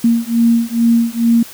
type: beating tone pair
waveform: sine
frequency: 231.2 / 233.5 Hz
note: A#3 / A#3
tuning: -14 / +3 cents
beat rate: 2.3 Hz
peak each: -13 dBFS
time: 0.04-1.43 s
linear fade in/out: 5 ms
effects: white hiss -35 dBFS RMS until 1.53 s